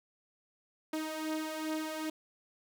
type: beating tone pair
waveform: sawtooth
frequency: 311.1 / 313.6 Hz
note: D#4 / D#4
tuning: 0 / +14 cents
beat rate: 2.5 Hz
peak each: -36 / -32 dBFS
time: 0.93-2.1 s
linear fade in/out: 5 ms
effects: none